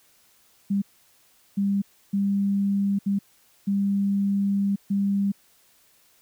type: tone bursts at uneven times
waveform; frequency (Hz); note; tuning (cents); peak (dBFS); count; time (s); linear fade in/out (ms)
sine; 199; G3; +26; -20; 6; 0.7-0.82 / 1.57-1.82 / 2.13-2.99 / 3.06-3.19 / 3.67-4.76 / 4.9-5.32; 10
effects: white hiss -60 dBFS RMS until 6.21 s